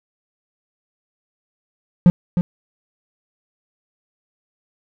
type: tone with echo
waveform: triangle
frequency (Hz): 176.2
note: F3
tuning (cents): +16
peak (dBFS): -4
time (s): 2.06-2.1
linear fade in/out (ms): 0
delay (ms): 310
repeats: 1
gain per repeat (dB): -8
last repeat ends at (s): 2.41
effects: none